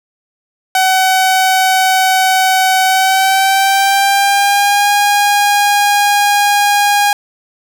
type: tone with pitch glide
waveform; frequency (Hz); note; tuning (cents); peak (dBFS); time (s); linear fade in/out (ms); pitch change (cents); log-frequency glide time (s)
sawtooth; 754 to 817.5; F#5 to G#5; +32 to -28; -5; 0.75-7.13; 2; +140; 2.85-4.9
effects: none